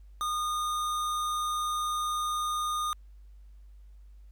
sine tone with hard clipping, 1224 Hz, D#6, 29 cents flat, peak -30 dBFS, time 0.21-2.93 s, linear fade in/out 0 ms, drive 18 dB, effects added 50 Hz sine -48 dBFS peak until 4.31 s + pink hiss -75 dBFS RMS until 4.31 s

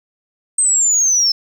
sine linear sweep, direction down, 8372 to 5240 Hz, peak -10 dBFS, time 0.58-1.32 s, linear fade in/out 5 ms, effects tanh soft clip ceiling -7 dBFS + 8-bit

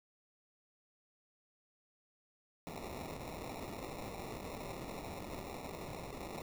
violet noise with sample-and-hold, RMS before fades -45 dBFS, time 2.67-6.42 s, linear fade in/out 0 ms, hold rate 1575 Hz, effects none

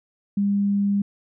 sine tone, 201.1 Hz, G3, 44 cents sharp, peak -18 dBFS, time 0.37-1.02 s, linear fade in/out 5 ms, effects none

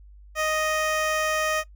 15% pulse tone with notch filter, 622.3 Hz, D#5, in tune, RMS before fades -25 dBFS, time 0.35-1.64 s, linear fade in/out 50 ms, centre 12000 Hz, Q 1.7, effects noise-tail reverb RT60 0.1 s tail -19 dB re dry + added 50 Hz sine -45 dBFS peak until 1.75 s

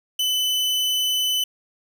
40% pulse tone, 3010 Hz, F#7, 29 cents sharp, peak -19 dBFS, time 0.19-1.44 s, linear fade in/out 5 ms, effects none

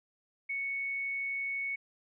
sine tone, 2217 Hz, C#7, in tune, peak -32 dBFS, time 0.49-1.76 s, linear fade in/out 10 ms, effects none

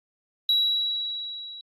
sine tone with level ramp, 3893 Hz, B7, 26 cents flat, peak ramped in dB -16 to -38 dBFS, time 0.49-1.61 s, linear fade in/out 2 ms, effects tanh soft clip ceiling -16 dBFS + Opus 48 kbps

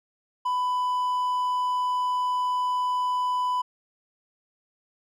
triangle tone, 997 Hz, B5, 16 cents sharp, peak -21 dBFS, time 0.45-3.62 s, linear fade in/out 10 ms, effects none

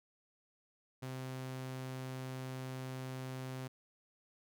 sawtooth tone, 130 Hz, C3, 11 cents flat, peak -37 dBFS, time 1.02-3.68 s, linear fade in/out 10 ms, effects none

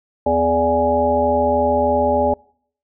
harmonic tone with a mistuned harmonic, 83.3 Hz, E2, 19 cents sharp, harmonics 1 / 3 / 5 / 7 / 9 / 10, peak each -27 / -23 / -22 / -17 / -29 / -19 dBFS, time 0.26-2.34 s, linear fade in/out 5 ms, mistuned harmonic 1, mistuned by -110 cents, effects noise-tail reverb RT60 0.6 s tail -26 dB re dry

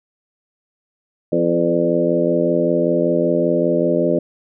harmonic tone with a mistuned harmonic, 85.2 Hz, F2, 42 cents flat, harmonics 2 / 3 / 4 / 5 / 6 / 7, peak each -23 / -22 / -20 / -23 / -21 / -20 dBFS, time 1.32-4.19 s, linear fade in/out 5 ms, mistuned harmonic 5, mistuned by +26 cents, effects none

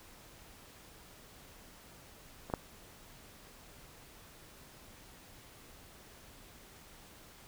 clicks, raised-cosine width 1 ms, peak -29 / -17 dBFS, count 2, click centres 2.5 / 2.538 s, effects pink hiss -56 dBFS RMS until 7.47 s

